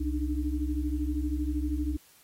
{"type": "tone cluster", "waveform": "sine", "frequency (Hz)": [65.8, 293.9, 306.6], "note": ["C2", "D4", "D#4"], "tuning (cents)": [10, 1, -25], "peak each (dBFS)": [-29, -34, -33], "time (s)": [0, 1.97], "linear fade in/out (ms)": 10, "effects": ["white hiss -59 dBFS RMS until 2.23 s", "AAC 48 kbps"]}